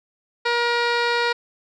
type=tone with low-pass filter; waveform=15% pulse; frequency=475.2 Hz; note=A#4; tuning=33 cents sharp; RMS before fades=-21 dBFS; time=0.45-1.33 s; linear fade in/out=10 ms; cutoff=3600 Hz; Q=2.7; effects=none